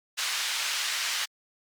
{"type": "band-pass noise", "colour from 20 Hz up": "white", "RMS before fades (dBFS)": -30, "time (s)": [0.17, 1.26], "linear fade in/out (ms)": 20, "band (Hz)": [1400, 4900], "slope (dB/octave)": 12, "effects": ["Opus 48 kbps"]}